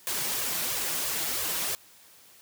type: noise with flanger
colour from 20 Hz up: white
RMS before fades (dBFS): -30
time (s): 0.07-1.75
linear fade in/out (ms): 0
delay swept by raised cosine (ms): 1.7 to 6.3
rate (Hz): 3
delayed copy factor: +0.85
effects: white hiss -55 dBFS RMS until 2.41 s + high-pass 60 Hz 12 dB/octave